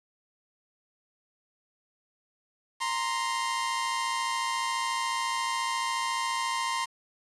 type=tone pair together; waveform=sawtooth; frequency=932.3 / 1046.5 Hz; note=A#5 / C6; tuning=0 / 0 cents; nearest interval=major second; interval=200 cents; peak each=-28 / -26 dBFS; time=2.8-6.86 s; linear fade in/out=20 ms; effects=resampled to 24000 Hz + 8-bit